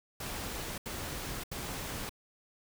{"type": "noise bursts", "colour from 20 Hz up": "pink", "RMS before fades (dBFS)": -39, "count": 3, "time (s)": [0.2, 2.094], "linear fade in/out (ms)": 5, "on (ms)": 580, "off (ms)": 77, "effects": []}